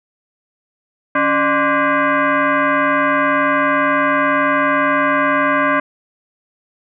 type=tone with frequency modulation; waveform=sine; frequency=280 Hz; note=C#4; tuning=18 cents sharp; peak=-12 dBFS; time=1.15-5.8 s; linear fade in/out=5 ms; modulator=441 Hz; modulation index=3.7; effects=none